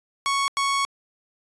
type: tone bursts at uneven times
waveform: sawtooth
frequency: 1108.7 Hz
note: C#6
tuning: in tune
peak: -17 dBFS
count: 2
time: 0.26-0.48 / 0.57-0.85 s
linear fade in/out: 0 ms
effects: resampled to 22050 Hz